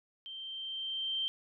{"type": "tone with level ramp", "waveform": "sine", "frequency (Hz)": 3136, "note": "G7", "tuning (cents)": 0, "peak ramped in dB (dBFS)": [-42, -30], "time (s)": [0.26, 1.28], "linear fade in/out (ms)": 0, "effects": []}